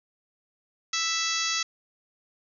harmonic tone with a mistuned harmonic, 659.3 Hz, E5, in tune, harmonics 2 / 3 / 4 / 5 / 6 / 7 / 8 / 9 / 10, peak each -34 / -34 / -34 / -34 / -34 / -34 / -34 / -34 / -34 dBFS, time 0.93-1.63 s, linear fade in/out 5 ms, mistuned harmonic 5, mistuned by +19 cents, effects none

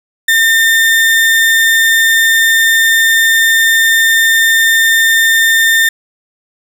35% pulse tone, 1808 Hz, A6, 47 cents sharp, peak -5 dBFS, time 0.28-5.89 s, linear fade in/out 5 ms, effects none

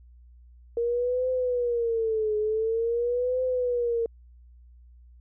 sine tone with vibrato, 466.2 Hz, A#4, in tune, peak -23 dBFS, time 0.77-4.06 s, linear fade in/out 2 ms, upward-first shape triangle, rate 0.47 Hz, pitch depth 170 cents each way, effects added 60 Hz sine -49 dBFS peak until 5.2 s

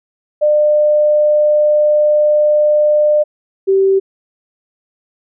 sine tone pair in turn, 600 / 386.9 Hz, D5 / G4, +37 / -23 cents, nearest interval minor sixth, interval 760 cents, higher first, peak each -8 dBFS, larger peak neither, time 0.41-3.24 / 3.67-4 s, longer first, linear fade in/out 20 ms, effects none

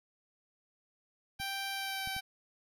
10% pulse tone with pitch glide, 784 to 772.8 Hz, G5 to G5, 0 to -25 cents, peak -27 dBFS, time 1.39-2.21 s, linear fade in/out 20 ms, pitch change -25 cents, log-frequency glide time 1.73-2.07 s
clicks, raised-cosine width 5 ms, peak -35 dBFS, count 3, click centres 1.4 / 2.074 / 2.165 s
effects none

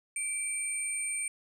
sine tone pair together, 2330 / 8749 Hz, D7 / C#9, -14 / -24 cents, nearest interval octave + major seventh, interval 2290 cents, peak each -36 / -31 dBFS, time 0.16-1.28 s, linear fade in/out 2 ms, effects tanh soft clip ceiling -25 dBFS

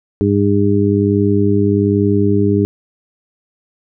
harmonic tone, 101.2 Hz, G#2, 44 cents flat, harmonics 1 / 2 / 3 / 4, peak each -16 / -16 / -16 / -16 dBFS, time 0.21-2.65 s, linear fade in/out 0 ms, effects none

